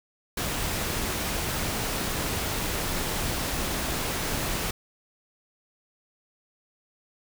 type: noise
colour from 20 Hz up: pink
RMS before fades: -29 dBFS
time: 0.37-4.71 s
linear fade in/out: 5 ms
effects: none